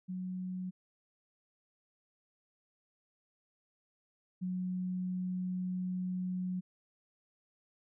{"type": "tone pair in turn", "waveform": "sine", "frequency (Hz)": [184, 182.95], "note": ["F#3", "F#3"], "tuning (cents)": [-9, -19], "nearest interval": "unison", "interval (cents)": 10, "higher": "first", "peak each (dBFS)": [-36, -33], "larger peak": "second", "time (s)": [[0.08, 0.71], [4.41, 6.61]], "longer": "second", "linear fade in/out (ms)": 20, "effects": []}